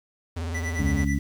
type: tone with vibrato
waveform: square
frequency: 83.5 Hz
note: E2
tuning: 23 cents sharp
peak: -28 dBFS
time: 0.36-1.05 s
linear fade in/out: 10 ms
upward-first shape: sine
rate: 19 Hz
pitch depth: 99 cents each way
type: tone with tremolo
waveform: square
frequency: 1975.5 Hz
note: B6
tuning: in tune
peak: -30 dBFS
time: 0.54-1.19 s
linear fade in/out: 10 ms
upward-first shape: sine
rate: 9.2 Hz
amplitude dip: 85%
type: harmonic tone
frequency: 69.8 Hz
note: C#2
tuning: 13 cents sharp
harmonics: 1 / 2 / 3 / 4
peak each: -25 / -28 / -28 / -28 dBFS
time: 0.79-1.19 s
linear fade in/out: 5 ms
effects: low-pass 9000 Hz 12 dB/octave + 8-bit